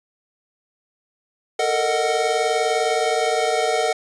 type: tone cluster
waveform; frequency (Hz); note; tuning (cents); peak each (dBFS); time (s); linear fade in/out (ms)
square; 442.8 / 462.3 / 621 / 740; A4 / A#4 / D#5 / F#5; +11 / -14 / -3 / 0; -26 / -25 / -25 / -23; 1.59-3.93; 5
effects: resampled to 22050 Hz